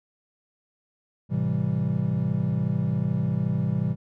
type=chord; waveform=triangle; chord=A minor seventh; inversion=none; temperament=equal with one note detuned; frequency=108.3 / 130.81 / 164.81 / 196 Hz; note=A2 / C3 / E3 / G3; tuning=-27 / 0 / 0 / 0 cents; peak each=-28 / -25 / -25 / -27 dBFS; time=1.29-3.96 s; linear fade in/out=50 ms; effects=none